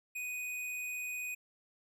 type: tone with hard clipping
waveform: sine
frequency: 2489 Hz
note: D#7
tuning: in tune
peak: -38 dBFS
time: 0.15-1.35 s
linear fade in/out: 10 ms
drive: 18 dB
effects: none